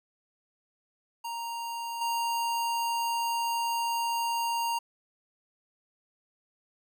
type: tone with level steps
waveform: square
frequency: 932.3 Hz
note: A#5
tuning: in tune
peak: -34 / -28 dBFS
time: 1.24-4.79 s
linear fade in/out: 10 ms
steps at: 2.01 s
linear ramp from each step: 5 ms
effects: 11-bit